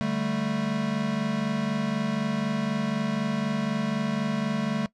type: chord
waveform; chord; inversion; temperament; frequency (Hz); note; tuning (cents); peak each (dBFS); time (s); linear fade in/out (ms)
square; D suspended fourth; none; equal; 146.83 / 196 / 220; D3 / G3 / A3; 0 / 0 / 0; -33 / -31 / -28; 0.01-4.86; 0
effects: noise-tail reverb RT60 0.1 s tail -19 dB re dry + low-pass 5000 Hz 12 dB/octave